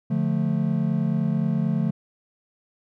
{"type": "chord", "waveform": "triangle", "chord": "D minor", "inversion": "none", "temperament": "just", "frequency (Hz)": [146.83, 176.2, 220.2], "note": ["D3", "F3", "A3"], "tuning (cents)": [0, 16, 2], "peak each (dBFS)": -23, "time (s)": [0.1, 1.91], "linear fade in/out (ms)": 10, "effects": []}